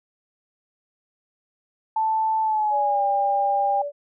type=tone with pitch glide; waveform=sine; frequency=880 to 802.3 Hz; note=A5 to G5; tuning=0 to +40 cents; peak=-19 dBFS; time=1.96-3.82 s; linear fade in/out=5 ms; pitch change=-160 cents; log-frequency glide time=2.42-3.03 s
type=tone; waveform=sine; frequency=577 Hz; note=D5; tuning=31 cents flat; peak=-26 dBFS; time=2.7-3.92 s; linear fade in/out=50 ms
effects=none